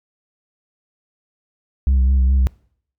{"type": "tone with vibrato", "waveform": "sine", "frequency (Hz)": 65.41, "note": "C2", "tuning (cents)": 0, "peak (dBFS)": -9, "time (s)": [1.87, 2.47], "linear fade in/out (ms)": 0, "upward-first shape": "sine", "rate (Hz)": 4.8, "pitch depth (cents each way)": 44, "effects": ["noise-tail reverb RT60 0.6 s tail -26 dB re dry", "tanh soft clip ceiling -11 dBFS"]}